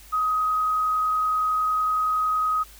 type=tone with frequency modulation; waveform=sine; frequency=1259 Hz; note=D#6; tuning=20 cents sharp; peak=-20 dBFS; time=0.12-2.64 s; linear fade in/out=20 ms; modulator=30.8 Hz; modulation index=0.26; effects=added 50 Hz sine -48 dBFS peak until 2.79 s + white hiss -49 dBFS RMS until 2.79 s